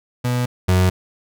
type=tone pair in turn; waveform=35% pulse; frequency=123.47 / 92.04 Hz; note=B2 / F#2; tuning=0 / -9 cents; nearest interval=perfect fourth; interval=509 cents; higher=first; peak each=-16 / -11 dBFS; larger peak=second; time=0.24-0.46 / 0.68-0.9 s; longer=neither; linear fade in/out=10 ms; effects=none